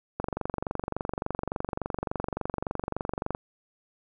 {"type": "click train", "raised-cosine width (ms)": 1, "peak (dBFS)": -15, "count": 75, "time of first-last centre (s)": [0.2, 3.349], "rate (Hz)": 23.5, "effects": []}